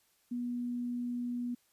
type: tone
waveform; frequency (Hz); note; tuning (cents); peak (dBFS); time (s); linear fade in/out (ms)
sine; 243; B3; -28; -33; 0.31-1.55; 10
effects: white hiss -71 dBFS RMS until 1.72 s + resampled to 32000 Hz